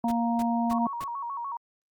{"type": "harmonic tone", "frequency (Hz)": 233.7, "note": "A#3", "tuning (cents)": 5, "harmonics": [1, 3, 4], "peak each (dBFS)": [-25, -30, -31], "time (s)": [0.04, 0.87], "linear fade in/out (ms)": 2}
{"type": "noise bursts", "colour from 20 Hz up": "pink", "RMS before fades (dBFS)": -41, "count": 4, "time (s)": [0.08, 1.042], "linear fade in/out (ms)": 5, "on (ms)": 38, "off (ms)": 270}
{"type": "tone with vibrato", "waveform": "sine", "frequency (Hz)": 1023, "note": "C6", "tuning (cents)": -39, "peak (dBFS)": -31, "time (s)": [0.71, 1.57], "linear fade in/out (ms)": 2, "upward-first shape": "square", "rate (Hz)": 6.8, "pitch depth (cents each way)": 140}
{"effects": ["Opus 48 kbps"]}